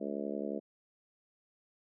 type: harmonic tone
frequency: 71.2 Hz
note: C#2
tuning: 47 cents sharp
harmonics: 3 / 4 / 5 / 6 / 7 / 8 / 9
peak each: -40 / -41 / -42 / -43 / -43 / -44 / -45 dBFS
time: 0-0.6 s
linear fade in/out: 20 ms
effects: none